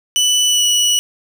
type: tone with pitch glide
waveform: 25% pulse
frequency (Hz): 2977 to 2941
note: F#7 to F#7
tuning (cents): +10 to -11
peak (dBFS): -8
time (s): 0.16-0.99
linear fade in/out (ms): 0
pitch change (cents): -21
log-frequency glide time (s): 0.47-0.64
effects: none